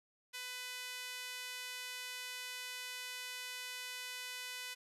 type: tone with high-pass filter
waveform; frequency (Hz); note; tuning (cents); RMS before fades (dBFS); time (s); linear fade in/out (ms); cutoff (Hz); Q
sawtooth; 500; B4; +21; -45; 0.33-4.75; 20; 2200; 1.1
effects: resampled to 32000 Hz